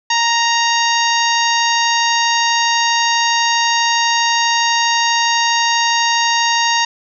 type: harmonic tone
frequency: 932.3 Hz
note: A#5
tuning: in tune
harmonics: 1 / 2 / 3 / 4 / 5 / 6 / 7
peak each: -16 / -19 / -21 / -22 / -23 / -24 / -24 dBFS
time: 0.1-6.85 s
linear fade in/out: 5 ms
effects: none